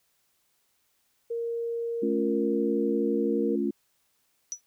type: tone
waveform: sine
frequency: 465.8 Hz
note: A#4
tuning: 1 cent flat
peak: -28 dBFS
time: 1.3-3.56 s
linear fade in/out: 10 ms
type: chord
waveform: sine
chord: A augmented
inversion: none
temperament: equal with one note detuned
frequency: 216.7 / 277.2 / 349.2 Hz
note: A3 / C#4 / E#4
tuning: -26 / 0 / 0 cents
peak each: -29 dBFS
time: 2.02-3.71 s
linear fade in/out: 10 ms
type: tone with exponential decay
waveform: sine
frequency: 5900 Hz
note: F#8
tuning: 6 cents flat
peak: -26 dBFS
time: 4.52-4.61 s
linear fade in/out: 0 ms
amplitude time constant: 18 ms
effects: white hiss -71 dBFS RMS until 4.66 s